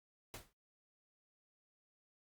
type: noise with exponential decay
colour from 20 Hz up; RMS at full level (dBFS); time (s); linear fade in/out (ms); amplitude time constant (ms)
pink; -44; 0.34-0.53; 1; 41
effects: noise-tail reverb RT60 0.3 s tail -26 dB re dry + Opus 48 kbps